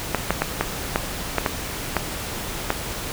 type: clicks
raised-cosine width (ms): 0.5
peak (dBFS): -3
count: 9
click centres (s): 0.147 / 0.306 / 0.42 / 0.61 / 0.959 / 1.383 / 1.462 / 1.967 / 2.704
effects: pink hiss -30 dBFS RMS until 3.12 s